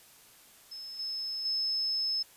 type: tone with level steps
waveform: sine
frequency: 5210 Hz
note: E8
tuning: 21 cents flat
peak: -40 / -33 / -28 dBFS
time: 0.71-2.23 s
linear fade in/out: 10 ms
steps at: 0.99 / 1.45 s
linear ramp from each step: 5 ms
effects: white hiss -57 dBFS RMS until 2.36 s + resampled to 32000 Hz